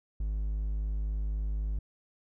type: tone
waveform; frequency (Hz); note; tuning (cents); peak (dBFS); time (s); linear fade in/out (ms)
triangle; 51.91; G#1; 0; -27; 0.2-1.79; 5
effects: none